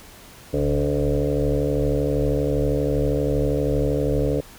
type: tone with frequency modulation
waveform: sine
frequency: 289.1 Hz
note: D4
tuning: 27 cents flat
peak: -18 dBFS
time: 0.53-4.41 s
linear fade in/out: 10 ms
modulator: 72.6 Hz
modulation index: 3.7
effects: pink hiss -45 dBFS RMS until 4.58 s